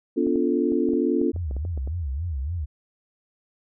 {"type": "chord", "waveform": "sine", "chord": "B half-diminished seventh", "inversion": "none", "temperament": "equal with one note detuned", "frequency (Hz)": [246.9, 288.6, 349.2, 440], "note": ["B3", "D4", "F4", "A4"], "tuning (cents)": [0, -30, 0, 0], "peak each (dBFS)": [-25, -24, -24, -27], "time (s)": [0.16, 1.32], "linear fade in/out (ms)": 20}
{"type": "clicks", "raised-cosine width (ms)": 2, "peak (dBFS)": -25, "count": 12, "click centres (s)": [0.268, 0.358, 0.721, 0.889, 0.935, 1.215, 1.362, 1.511, 1.566, 1.651, 1.776, 1.875]}
{"type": "tone with vibrato", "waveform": "sine", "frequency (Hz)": 76, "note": "D#2", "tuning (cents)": -40, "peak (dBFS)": -25, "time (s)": [1.33, 2.66], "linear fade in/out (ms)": 20, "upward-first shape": "sine", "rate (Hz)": 3.5, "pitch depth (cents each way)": 270}
{"effects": []}